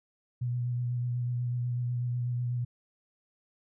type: tone with vibrato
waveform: sine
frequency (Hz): 122.2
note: B2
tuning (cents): -18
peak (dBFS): -28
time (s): 0.41-2.65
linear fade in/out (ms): 10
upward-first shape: sine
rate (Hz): 8.1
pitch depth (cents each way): 20
effects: none